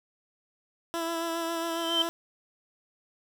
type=tone with vibrato; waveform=15% pulse; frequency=332.9 Hz; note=E4; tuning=17 cents sharp; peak=-23 dBFS; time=0.94-2.09 s; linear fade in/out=0 ms; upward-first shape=sine; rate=7.3 Hz; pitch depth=22 cents each way
type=tone with exponential growth; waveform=sine; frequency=3105 Hz; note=G7; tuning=17 cents flat; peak=-20 dBFS; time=1.58-2.02 s; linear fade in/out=2 ms; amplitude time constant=95 ms
effects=none